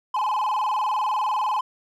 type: tone with vibrato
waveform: triangle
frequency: 933 Hz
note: A#5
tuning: 1 cent sharp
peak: -19 dBFS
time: 0.14-1.61 s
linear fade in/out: 5 ms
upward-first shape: square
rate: 20 Hz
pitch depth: 160 cents each way
effects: none